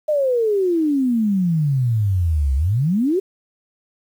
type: exponential two-way sweep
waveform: sine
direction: down then up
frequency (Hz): 622.3 to 64.9 to 403.7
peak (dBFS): -15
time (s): 0.08-3.2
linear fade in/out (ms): 10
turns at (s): 2.55
effects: 8-bit